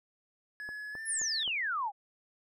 triangle tone with pitch glide, 1697 to 1781.4 Hz, G#6 to A6, +37 to +21 cents, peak -37 dBFS, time 0.6-1.43 s, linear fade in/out 0 ms, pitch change +84 cents, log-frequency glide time 0.92-0.99 s
click train, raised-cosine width 1 ms, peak -33 dBFS, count 4, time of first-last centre 0.69-1.477 s, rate 3.81 Hz
sine exponential sweep, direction down, 11250 to 769 Hz, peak -30 dBFS, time 1.05-1.92 s, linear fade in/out 50 ms
effects none

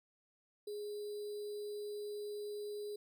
sine tone with sample-and-hold, 415.3 Hz, G#4, in tune, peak -40 dBFS, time 0.67-2.96 s, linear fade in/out 5 ms, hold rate 4410 Hz, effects none

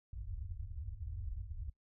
white low-pass noise, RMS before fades -43 dBFS, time 0.13-1.7 s, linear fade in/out 5 ms, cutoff 100 Hz, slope 96 dB/octave, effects noise-tail reverb RT60 0.1 s tail -19 dB re dry

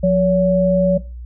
sine tone pair together, 178.4 / 566.4 Hz, F3 / C#5, +37 / +37 cents, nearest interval octave + minor sixth, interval 2000 cents, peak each -14 dBFS, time 0.03-0.98 s, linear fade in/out 10 ms, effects noise-tail reverb RT60 0.3 s tail -18 dB re dry + added 60 Hz sine -29 dBFS peak until 1.25 s

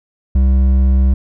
triangle tone with hard clipping, 65.4 Hz, C2, in tune, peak -10 dBFS, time 0.35-1.14 s, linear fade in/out 5 ms, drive 10 dB, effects none

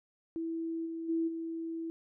sine tone with level steps, 328.6 Hz, E4, 5 cents flat, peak -33 / -36 / -28 / -35 dBFS, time 0.36-1.9 s, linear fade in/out 0 ms, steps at 0.85 / 1.08 / 1.27 s, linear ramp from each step 20 ms, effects none

